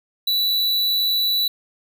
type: tone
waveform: square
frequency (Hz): 3951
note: B7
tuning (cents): 0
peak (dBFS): -18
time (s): 0.27-1.48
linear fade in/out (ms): 5
effects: none